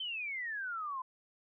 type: exponential sweep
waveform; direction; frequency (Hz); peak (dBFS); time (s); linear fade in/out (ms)
sine; down; 3136 to 1009; -36; 0-1.02; 5
effects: none